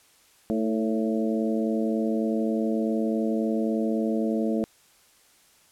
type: harmonic tone with a mistuned harmonic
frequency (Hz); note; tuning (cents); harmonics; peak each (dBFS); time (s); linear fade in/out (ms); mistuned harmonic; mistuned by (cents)
111; A2; +16; 2 / 3 / 4 / 5 / 6; -25 / -29 / -31 / -33 / -35; 0.5-4.64; 0; 3; -40
effects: white hiss -59 dBFS RMS until 5.71 s + low-pass 12000 Hz 12 dB/octave